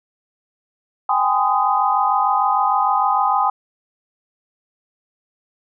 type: chord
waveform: sine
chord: Ab major seventh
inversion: third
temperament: equal with one note detuned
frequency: 784 / 830.6 / 1023.2 / 1244.5 Hz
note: G5 / Ab5 / C6 / Eb6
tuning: 0 / 0 / -39 / 0 cents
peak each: -20 dBFS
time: 1.09-3.5 s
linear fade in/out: 5 ms
effects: none